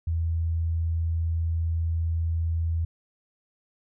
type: tone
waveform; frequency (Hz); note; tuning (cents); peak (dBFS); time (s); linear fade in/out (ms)
sine; 82.5; E2; +2; -23; 0.07-2.85; 5
effects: none